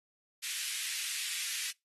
pink high-pass noise, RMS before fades -37 dBFS, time 0.42-1.72 s, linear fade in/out 20 ms, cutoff 2100 Hz, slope 24 dB/octave, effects noise-tail reverb RT60 0.2 s tail -24 dB re dry + AAC 32 kbps

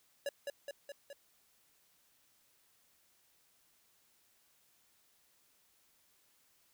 square tone with echo, 565 Hz, C#5, 33 cents sharp, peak -35 dBFS, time 0.26-0.29 s, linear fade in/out 2 ms, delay 210 ms, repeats 4, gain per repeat -3 dB, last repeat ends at 1.13 s, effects white hiss -71 dBFS RMS until 6.73 s

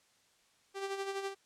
sawtooth tone with tremolo, 392 Hz, G4, in tune, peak -30 dBFS, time 0.74-1.35 s, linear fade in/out 50 ms, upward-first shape sine, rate 12 Hz, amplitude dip 55%, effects white hiss -69 dBFS RMS until 1.45 s + low-pass 8000 Hz 12 dB/octave

